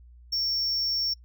triangle tone, 5470 Hz, F8, 37 cents flat, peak -24 dBFS, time 0.32-1.14 s, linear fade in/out 10 ms, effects noise-tail reverb RT60 0.1 s tail -23 dB re dry + added 60 Hz sine -48 dBFS peak until 1.24 s

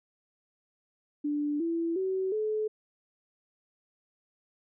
sine tone with pitch steps, 293.7 / 333.5 / 378.7 / 430 Hz, D4 / E4 / F#4 / A4, 0 / +20 / +40 / -40 cents, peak -27 dBFS, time 1.24-2.68 s, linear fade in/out 10 ms, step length 360 ms, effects none

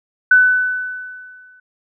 sine tone with exponential decay, 1500 Hz, F#6, 23 cents sharp, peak -5 dBFS, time 0.31-1.6 s, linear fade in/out 5 ms, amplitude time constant 280 ms, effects none

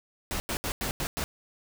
pink noise bursts at uneven times, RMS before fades -31 dBFS, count 6, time 0.31-0.4 / 0.49-0.57 / 0.64-0.72 / 0.81-0.91 / 1-1.07 / 1.17-1.24 s, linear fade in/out 0 ms, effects none

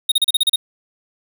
square tone bursts, 3729 Hz, A#7, in tune, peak -12 dBFS, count 8, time 0.09-0.559 s, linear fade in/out 5 ms, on 28 ms, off 35 ms, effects none

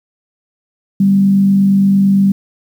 sine tone with frequency modulation, 196 Hz, G3, in tune, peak -7 dBFS, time 1-2.32 s, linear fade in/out 5 ms, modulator 48.7 Hz, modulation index 0.27, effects 7-bit

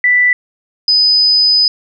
sine tone pair in turn, 1978 / 5000 Hz, B6 / D#8, +2 / +8 cents, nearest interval octave + major third, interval 1606 cents, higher second, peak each -7 dBFS, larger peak neither, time 0.04-0.33 / 0.88-1.68 s, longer second, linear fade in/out 2 ms, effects none

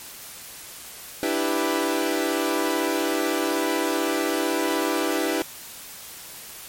sawtooth chord, E minor seventh, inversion third, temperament equal, 293.7 / 329.6 / 392 / 493.9 Hz, D4 / E4 / G4 / B4, 0 / 0 / 0 / 0 cents, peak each -24 / -22 / -24 / -25 dBFS, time 1.23-5.42 s, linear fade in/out 0 ms, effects white hiss -40 dBFS RMS until 6.68 s + MP3 64 kbps

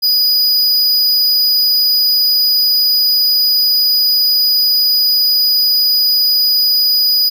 square tone, 4937 Hz, D#8, 14 cents flat, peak -10 dBFS, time 0.02-7.3 s, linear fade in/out 20 ms, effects none

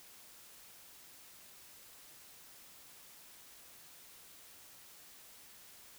silence, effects white hiss -57 dBFS RMS until 5.98 s

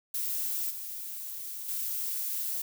violet noise with level steps, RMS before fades -32 / -39 / -33 dBFS, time 0.14-2.62 s, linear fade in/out 5 ms, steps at 0.7 / 1.68 s, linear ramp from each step 10 ms, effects none

